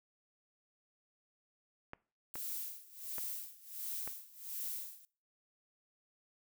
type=clicks; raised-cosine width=0.5 ms; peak=-29 dBFS; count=4; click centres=1.934 / 2.356 / 3.183 / 4.076 s
type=noise with tremolo; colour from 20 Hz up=violet; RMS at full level=-40 dBFS; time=2.34-5.05 s; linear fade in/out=0 ms; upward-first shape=sine; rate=1.4 Hz; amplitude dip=90%
effects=noise-tail reverb RT60 0.4 s tail -22 dB re dry